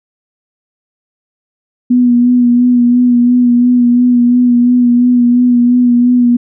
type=tone with vibrato; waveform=sine; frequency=244.1 Hz; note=B3; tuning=20 cents flat; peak=-5 dBFS; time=1.9-6.37 s; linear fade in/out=10 ms; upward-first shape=sine; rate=2.9 Hz; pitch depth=27 cents each way; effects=none